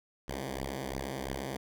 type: beating tone pair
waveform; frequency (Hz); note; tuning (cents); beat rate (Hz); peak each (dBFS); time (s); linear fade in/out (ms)
5% pulse; 65.7 / 68.6; C2 / C#2; +8 / -17; 2.9; -27; 0.28-1.57; 5
effects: none